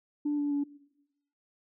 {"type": "tone with pitch steps", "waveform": "sine", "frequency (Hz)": [293.5, 289.7, 285.8], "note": ["D4", "D4", "D4"], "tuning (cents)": [-1, -24, -47], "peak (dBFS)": -25, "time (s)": [0.25, 0.64], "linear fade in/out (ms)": 10, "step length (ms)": 130, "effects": ["noise-tail reverb RT60 0.9 s tail -20 dB re dry", "tanh soft clip ceiling -23 dBFS"]}